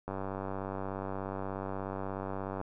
click train, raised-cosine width 1 ms, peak -23 dBFS, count 246, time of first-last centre 0.08-2.614 s, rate 96.7 Hz, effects none

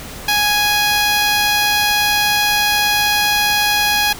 10% pulse tone, 830.6 Hz, G#5, in tune, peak -5 dBFS, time 0.28-4.13 s, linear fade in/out 5 ms, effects pink hiss -32 dBFS RMS until 4.19 s

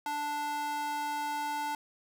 square tone with high-pass filter, 293.7 Hz, D4, in tune, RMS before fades -34 dBFS, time 0.06-1.75 s, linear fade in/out 2 ms, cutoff 720 Hz, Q 4.9, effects none

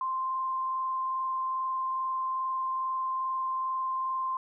sine tone with frequency modulation, 1046.5 Hz, C6, in tune, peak -28 dBFS, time 0.01-4.37 s, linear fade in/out 2 ms, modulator 22.4 Hz, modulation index 0.36, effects none

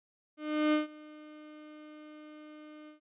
35% pulse tone with ADSR envelope, 303.8 Hz, D#4, 41 cents flat, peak -22 dBFS, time 0.37-3 s, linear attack 360 ms, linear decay 140 ms, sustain -24 dB, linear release 120 ms, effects resampled to 8000 Hz

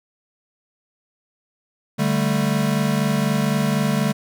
square chord, D suspended fourth, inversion none, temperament equal, 146.83 / 196 / 220 Hz, D3 / G3 / A3, 0 / 0 / 0 cents, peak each -23 dBFS, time 1.98-4.13 s, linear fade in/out 20 ms, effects none

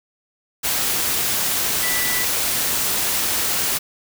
sine tone in noise, 1975.5 Hz, B6, in tune, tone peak -25 dBFS, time 1.82-2.25 s, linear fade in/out 20 ms, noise white, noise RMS -21 dBFS, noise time 0.63-3.79 s, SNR -7 dB, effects none

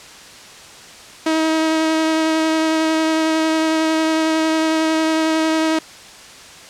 sawtooth tone with vibrato, 318.4 Hz, D#4, 40 cents sharp, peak -11 dBFS, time 1.26-5.79 s, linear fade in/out 5 ms, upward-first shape sine, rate 11 Hz, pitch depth 11 cents each way, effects white hiss -39 dBFS RMS until 6.69 s + low-pass 7000 Hz 12 dB/octave

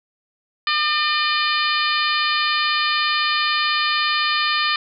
harmonic tone, 603 Hz, D5, 46 cents sharp, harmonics 2 / 3 / 4 / 5 / 6 / 7 / 8, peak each -22 / -24 / -25 / -26 / -27 / -27 / -28 dBFS, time 0.67-4.76 s, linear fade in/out 2 ms, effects none

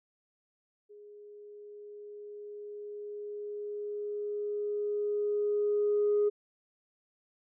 sine tone with level ramp, 414.6 Hz, G#4, 3 cents flat, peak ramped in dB -49 to -22 dBFS, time 0.89-6.3 s, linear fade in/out 20 ms, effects tanh soft clip ceiling -20 dBFS

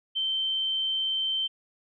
sine tone, 3109 Hz, G7, 15 cents flat, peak -25 dBFS, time 0.15-1.48 s, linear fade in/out 20 ms, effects none

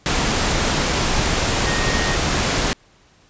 sine tone in noise, 1859 Hz, A#6, 5 cents flat, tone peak -26 dBFS, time 1.66-2.15 s, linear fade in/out 0 ms, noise pink, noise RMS -19 dBFS, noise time 0.06-2.73 s, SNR -10 dB, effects pink hiss -54 dBFS RMS until 3.29 s + resampled to 16000 Hz

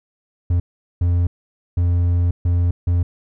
triangle tone bursts at uneven times, 87.31 Hz, F2, in tune, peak -12 dBFS, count 5, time 0.5-0.6 / 1.01-1.27 / 1.77-2.31 / 2.45-2.71 / 2.87-3.03 s, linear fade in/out 5 ms, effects none

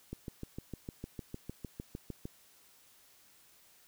click train, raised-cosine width 3 ms, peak -27 dBFS, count 15, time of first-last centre 0.13-2.254 s, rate 6.59 Hz, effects white hiss -63 dBFS RMS until 3.87 s

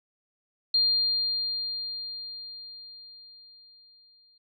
sine tone with exponential decay, 4200 Hz, C8, 6 cents sharp, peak -19 dBFS, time 0.74-4.38 s, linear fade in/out 5 ms, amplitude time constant 790 ms, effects none

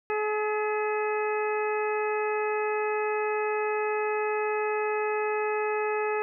harmonic tone with a mistuned harmonic, 425.2 Hz, G#4, 41 cents sharp, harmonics 1 / 2 / 3 / 4 / 5 / 6, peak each -27 / -32 / -35 / -38 / -40 / -37 dBFS, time 0.1-6.22 s, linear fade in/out 0 ms, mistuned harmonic 5, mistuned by -68 cents, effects none

